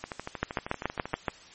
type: two click trains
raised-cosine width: 0.5 ms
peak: -11 / -19 dBFS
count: 7 / 15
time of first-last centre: 0.43-1.282 / 0.04-1.134 s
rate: 7.04 / 12.8 Hz
effects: white hiss -51 dBFS RMS until 1.54 s + MP3 32 kbps